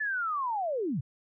sine linear sweep, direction down, 1760 to 105.5 Hz, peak -28 dBFS, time 0-1.01 s, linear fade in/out 10 ms, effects none

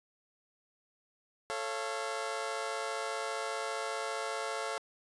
20% pulse chord, A augmented, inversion none, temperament just, 440 / 550 / 687.5 Hz, A4 / C#5 / E#5, 0 / -14 / -27 cents, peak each -34 dBFS, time 1.5-4.78 s, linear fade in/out 0 ms, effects resampled to 24000 Hz

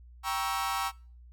40% pulse chord, G diminished seventh, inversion none, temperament equal with one note detuned, 784 / 944.8 / 1108.7 / 1318.5 Hz, G5 / Bb5 / Db6 / Fb6, 0 / +23 / 0 / 0 cents, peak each -34 dBFS, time 0.23-0.92 s, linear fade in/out 50 ms, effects noise-tail reverb RT60 0.4 s tail -23 dB re dry + added 60 Hz sine -49 dBFS peak until 1.32 s

